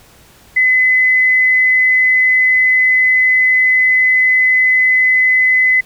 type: tone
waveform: sine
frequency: 2023 Hz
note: B6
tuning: 41 cents sharp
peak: -8 dBFS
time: 0.56-5.81 s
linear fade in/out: 10 ms
effects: pink hiss -45 dBFS RMS until 5.85 s